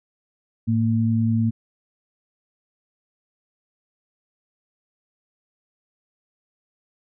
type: tone pair together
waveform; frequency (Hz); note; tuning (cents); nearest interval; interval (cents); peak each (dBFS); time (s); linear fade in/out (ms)
sine; 110 / 227.6; A2 / A#3; 0 / -41; octave + minor second; 1259; -20; 0.67-1.51; 20
effects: none